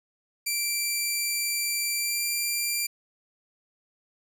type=tone with pitch glide; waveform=10% pulse; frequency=2349 to 2371 Hz; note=D7 to D7; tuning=0 to +16 cents; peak=-17 dBFS; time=0.46-2.87 s; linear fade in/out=10 ms; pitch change=+16 cents; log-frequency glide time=1.95-2.25 s; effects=none